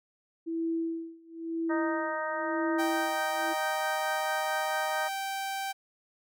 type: tone with tremolo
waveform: sine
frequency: 329.6 Hz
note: E4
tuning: in tune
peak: -27 dBFS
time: 0.46-3.54 s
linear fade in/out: 20 ms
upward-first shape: sine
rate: 0.98 Hz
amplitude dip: 95%
type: harmonic tone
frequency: 311.1 Hz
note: D#4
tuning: in tune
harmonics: 2 / 3 / 4 / 5 / 6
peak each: -34 / -36 / -37 / -38 / -39 dBFS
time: 1.69-5.09 s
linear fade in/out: 20 ms
type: tone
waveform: sawtooth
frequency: 780 Hz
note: G5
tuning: 9 cents flat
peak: -28 dBFS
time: 2.78-5.73 s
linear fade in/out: 20 ms
effects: none